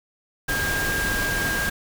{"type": "tone in noise", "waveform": "sine", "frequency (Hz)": 1611, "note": "G6", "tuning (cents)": 47, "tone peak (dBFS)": -24, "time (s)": [0.48, 1.7], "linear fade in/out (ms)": 10, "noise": "pink", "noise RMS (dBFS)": -27, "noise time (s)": [0.48, 1.7], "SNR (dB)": 0, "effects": []}